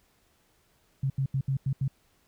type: tone bursts at uneven times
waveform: sine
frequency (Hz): 135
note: C#3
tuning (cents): -45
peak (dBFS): -24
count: 6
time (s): 1.03-1.1 / 1.18-1.26 / 1.34-1.41 / 1.48-1.57 / 1.66-1.73 / 1.81-1.88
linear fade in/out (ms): 5
effects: pink hiss -67 dBFS RMS until 2.27 s